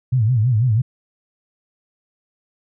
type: tone with vibrato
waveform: sine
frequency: 117 Hz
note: A#2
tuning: 7 cents sharp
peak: -13 dBFS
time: 0.12-0.82 s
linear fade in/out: 10 ms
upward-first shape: sine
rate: 6.1 Hz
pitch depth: 190 cents each way
effects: none